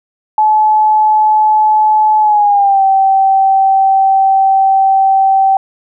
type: tone with pitch glide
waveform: sine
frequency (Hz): 859 to 774.2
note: A5 to G5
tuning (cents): -42 to -22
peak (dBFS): -6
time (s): 0.38-5.57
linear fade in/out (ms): 2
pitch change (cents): -180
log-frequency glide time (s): 2.2-2.83
effects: none